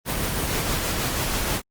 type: noise with tremolo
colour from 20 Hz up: pink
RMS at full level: -24 dBFS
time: 0.05-1.62 s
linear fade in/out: 50 ms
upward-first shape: sine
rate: 6.3 Hz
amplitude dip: 25%
effects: Opus 24 kbps